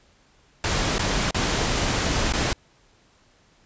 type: noise with dropouts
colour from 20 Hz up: pink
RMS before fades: -23 dBFS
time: 0.64-2.53 s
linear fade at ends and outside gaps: 1 ms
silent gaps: 0.982-0.993 / 1.309-1.345 / 2.324-2.336 s
effects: pink hiss -59 dBFS RMS until 3.65 s + resampled to 16000 Hz